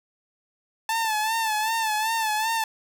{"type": "tone with vibrato", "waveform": "sawtooth", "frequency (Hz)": 880, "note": "A5", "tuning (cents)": 0, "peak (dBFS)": -19, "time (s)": [0.89, 2.64], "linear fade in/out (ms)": 2, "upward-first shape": "sine", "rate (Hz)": 2.6, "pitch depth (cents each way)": 63, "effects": []}